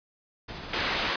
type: noise with tremolo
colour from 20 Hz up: pink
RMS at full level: -37 dBFS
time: 0.48-1.11 s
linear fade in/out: 10 ms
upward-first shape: sine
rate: 14 Hz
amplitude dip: 30%
type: band-pass noise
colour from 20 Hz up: white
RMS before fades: -29 dBFS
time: 0.73-1.16 s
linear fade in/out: 5 ms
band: 280 to 3400 Hz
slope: 12 dB/octave
effects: resampled to 11025 Hz